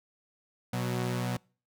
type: tone pair together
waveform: sawtooth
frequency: 122.74 / 185 Hz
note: B2 / F#3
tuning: -10 / 0 cents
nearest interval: perfect fifth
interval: 710 cents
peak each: -27 / -30 dBFS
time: 0.73-1.37 s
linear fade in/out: 5 ms
effects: noise-tail reverb RT60 0.4 s tail -26 dB re dry